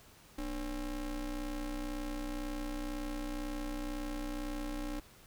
square ring-modulated tone, 133 Hz, C3, 29 cents sharp, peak -34 dBFS, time 0.38-5 s, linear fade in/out 5 ms, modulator 164 Hz, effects pink hiss -59 dBFS RMS until 5.26 s

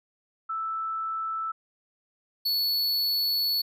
sine / square tone pair in turn, 1318.5 / 4421 Hz, E6 / C#8, 0 / -5 cents, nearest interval octave + major sixth, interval 2095 cents, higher second, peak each -28 / -24 dBFS, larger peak second, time 0.49-1.52 / 2.45-3.62 s, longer second, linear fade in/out 10 ms, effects none

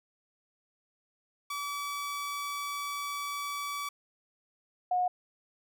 sawtooth / sine tone pair in turn, 1147 / 724.4 Hz, D6 / F#5, -41 / -37 cents, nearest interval minor sixth, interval 796 cents, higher first, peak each -30 / -25 dBFS, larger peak second, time 1.5-3.89 / 4.91-5.08 s, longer first, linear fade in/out 5 ms, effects none

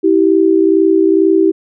sine tone pair together, 325 / 387.2 Hz, E4 / G4, -24 / -21 cents, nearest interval minor third, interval 303 cents, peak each -10 dBFS, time 0.03-1.52 s, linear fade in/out 20 ms, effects none

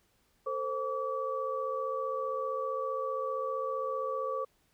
sine tone cluster, 449.7 / 525 / 1147 Hz, A4 / C5 / D6, +38 / +6 / -41 cents, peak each -38 / -34 / -35 dBFS, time 0.46-4.45 s, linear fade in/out 10 ms, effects pink hiss -71 dBFS RMS until 4.73 s

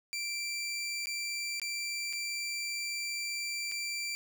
20% pulse tone with dropouts, 2349 Hz, D7, in tune, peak -29 dBFS, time 0.13-4.15 s, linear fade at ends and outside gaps 0 ms, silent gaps 1.058-1.07 / 1.598-1.617 / 2.128-2.133 / 3.715-3.72 s, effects none

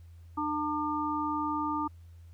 harmonic tone, 300 Hz, D4, 37 cents sharp, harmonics 1 / 3 / 4, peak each -33 / -33 / -33 dBFS, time 0.37-1.88 s, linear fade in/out 10 ms, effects added 84 Hz sine -48 dBFS peak until 2.33 s + pink hiss -70 dBFS RMS until 2.33 s

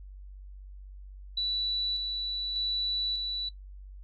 sine tone with tremolo, 3951 Hz, B7, in tune, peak -27 dBFS, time 1.37-3.49 s, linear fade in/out 5 ms, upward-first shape square, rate 0.84 Hz, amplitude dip 30%, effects noise-tail reverb RT60 0.1 s tail -17 dB re dry + added 48 Hz sine -43 dBFS peak until 4.03 s

